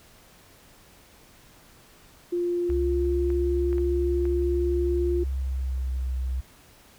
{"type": "tone", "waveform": "sine", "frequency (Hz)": 350, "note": "F4", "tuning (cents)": 4, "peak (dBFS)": -23, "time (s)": [2.32, 5.24], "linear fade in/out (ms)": 10}
{"type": "tone with pitch glide", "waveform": "sine", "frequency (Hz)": [67.5, 64.19], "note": ["C#2", "C2"], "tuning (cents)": [-45, -32], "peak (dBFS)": -25, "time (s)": [2.69, 6.41], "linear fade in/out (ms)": 10, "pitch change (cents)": -87, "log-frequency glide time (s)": [5.09, 5.9]}
{"type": "clicks", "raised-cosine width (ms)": 0.5, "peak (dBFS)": -28, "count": 5, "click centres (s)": [2.701, 3.303, 3.729, 3.782, 4.254]}
{"effects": ["pink hiss -54 dBFS RMS until 6.98 s"]}